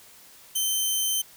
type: tone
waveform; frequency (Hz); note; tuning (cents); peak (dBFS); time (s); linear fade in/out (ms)
10% pulse; 3095; G7; -23; -15; 0.55-1.22; 10
effects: white hiss -51 dBFS RMS until 1.36 s